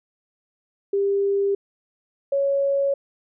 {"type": "tone pair in turn", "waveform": "sine", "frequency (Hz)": [398, 555.7], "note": ["G4", "C#5"], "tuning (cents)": [26, 4], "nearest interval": "tritone", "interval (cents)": 578, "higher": "second", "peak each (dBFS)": -18, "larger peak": "neither", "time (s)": [[0.93, 1.55], [2.32, 2.94]], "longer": "neither", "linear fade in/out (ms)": 5, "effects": []}